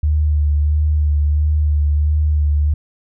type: tone with vibrato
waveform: sine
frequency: 74.8 Hz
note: D2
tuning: 32 cents sharp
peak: -12 dBFS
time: 0.03-2.74 s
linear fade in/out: 5 ms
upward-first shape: sine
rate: 1.5 Hz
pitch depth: 28 cents each way
effects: none